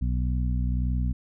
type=harmonic tone; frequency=61.74 Hz; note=B1; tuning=in tune; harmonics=1 / 2 / 3 / 4; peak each=-24 / -30 / -34 / -36 dBFS; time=0.01-1.13 s; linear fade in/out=10 ms; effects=none